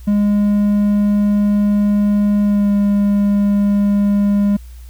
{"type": "tone with pitch glide", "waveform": "triangle", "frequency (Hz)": [205.6, 202.9], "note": ["G#3", "G#3"], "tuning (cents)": [-17, -40], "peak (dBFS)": -9, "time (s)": [0.07, 4.57], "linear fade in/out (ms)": 10, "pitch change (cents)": -23, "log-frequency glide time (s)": [2.42, 2.71], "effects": ["added 60 Hz sine -32 dBFS peak until 4.89 s", "white hiss -50 dBFS RMS until 4.89 s"]}